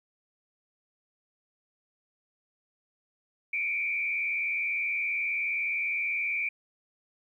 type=tone with frequency modulation; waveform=sine; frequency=2337 Hz; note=D7; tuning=9 cents flat; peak=-27 dBFS; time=3.53-6.49 s; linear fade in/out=5 ms; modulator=79.2 Hz; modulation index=1.2; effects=11-bit